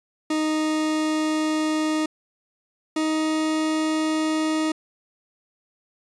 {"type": "tone pair in turn", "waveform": "40% pulse", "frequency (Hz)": [310.4, 313.1], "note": ["D#4", "D#4"], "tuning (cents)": [-4, 11], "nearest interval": "unison", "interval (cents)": 15, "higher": "second", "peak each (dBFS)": -20, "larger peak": "neither", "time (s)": [[0.3, 2.06], [2.96, 4.72]], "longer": "neither", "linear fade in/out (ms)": 5, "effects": ["resampled to 22050 Hz"]}